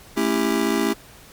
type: chord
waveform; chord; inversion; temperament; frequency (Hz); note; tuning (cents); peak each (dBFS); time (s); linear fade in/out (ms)
square; A dominant seventh; none; just; 220 / 275 / 330 / 396; A3 / C#4 / E4 / G4; 0 / -14 / +2 / +18; -25; 0.16-0.94; 20
effects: pink hiss -46 dBFS RMS until 1.32 s + MP3 96 kbps